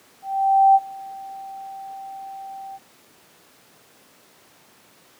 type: tone with ADSR envelope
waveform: sine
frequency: 779 Hz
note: G5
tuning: 11 cents flat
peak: -9 dBFS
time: 0.22-2.79 s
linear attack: 530 ms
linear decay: 43 ms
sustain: -24 dB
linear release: 39 ms
effects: pink hiss -53 dBFS RMS until 5.19 s + high-pass 200 Hz 12 dB/octave